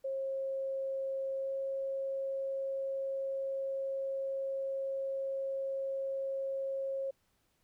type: tone with pitch glide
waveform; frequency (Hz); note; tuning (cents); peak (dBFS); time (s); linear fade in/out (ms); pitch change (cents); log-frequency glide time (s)
sine; 538 to 541.1; C5 to C#5; +48 to -42; -33; 0.04-7.11; 10; +10; 1.37-1.54
effects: pink hiss -75 dBFS RMS until 7.63 s